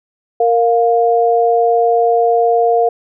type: tone pair together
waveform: sine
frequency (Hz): 464.2 / 703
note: A#4 / F5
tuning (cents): -7 / +11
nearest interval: perfect fifth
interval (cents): 718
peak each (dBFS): -12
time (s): 0.4-2.89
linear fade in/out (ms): 5
effects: none